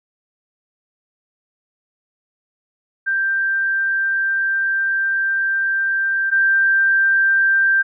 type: tone pair in turn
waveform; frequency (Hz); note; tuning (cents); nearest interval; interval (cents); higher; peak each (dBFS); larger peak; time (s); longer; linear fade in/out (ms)
sine; 1576 / 1576; G6 / G6; +9 / +9; unison; 0; neither; -16 / -12; second; 3.06-6.31 / 6.31-7.83; first; 20
effects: none